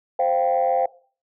sine chord, C suspended fourth, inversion none, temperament just, 523.3 / 697.7 / 784.9 Hz, C5 / F5 / G5, 0 / -2 / +2 cents, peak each -21 dBFS, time 0.19-0.86 s, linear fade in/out 5 ms, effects noise-tail reverb RT60 0.4 s tail -19 dB re dry + tanh soft clip ceiling -11 dBFS

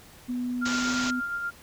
sine tone with pitch glide, 247 to 251.3 Hz, B3 to B3, 0 to +30 cents, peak -27 dBFS, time 0.28-1.21 s, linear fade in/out 20 ms, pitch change +30 cents, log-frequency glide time 0.68-0.93 s
sine tone with tremolo, 1396.9 Hz, F6, in tune, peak -27 dBFS, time 0.61-1.51 s, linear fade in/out 20 ms, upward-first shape sine, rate 8.5 Hz, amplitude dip 35%
white low-pass noise, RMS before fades -33 dBFS, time 0.65-1.11 s, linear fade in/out 10 ms, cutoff 7200 Hz, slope 96 dB/octave
effects pink hiss -51 dBFS RMS until 1.62 s

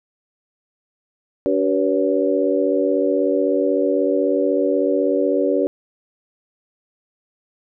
sine tone cluster, 286.4 / 379.9 / 487.8 / 564 Hz, D4 / F#4 / B4 / C#5, -43 / +46 / -21 / +30 cents, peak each -21 dBFS, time 1.46-5.67 s, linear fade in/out 0 ms, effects none

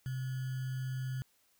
sine tone with sample-and-hold, 129.7 Hz, C3, 15 cents flat, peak -34 dBFS, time 0.06-1.22 s, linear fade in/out 0 ms, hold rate 1575 Hz, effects white hiss -71 dBFS RMS until 1.59 s

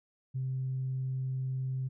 sine tone with vibrato, 130.81 Hz, C3, in tune, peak -30 dBFS, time 0.34-1.89 s, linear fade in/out 20 ms, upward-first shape sine, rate 20 Hz, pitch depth 14 cents each way, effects tanh soft clip ceiling -26 dBFS

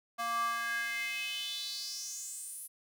square tone with high-pass filter sweep, 233.1 Hz, A#3, in tune, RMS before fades -37 dBFS, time 0.18-2.68 s, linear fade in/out 20 ms, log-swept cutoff 910 to 11000 Hz, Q 5.2, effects none

